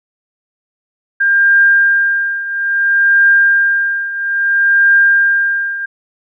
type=tone with tremolo; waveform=sine; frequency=1600 Hz; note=G6; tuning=35 cents sharp; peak=-5 dBFS; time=1.2-5.86 s; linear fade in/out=10 ms; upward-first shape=triangle; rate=0.6 Hz; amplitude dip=80%; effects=none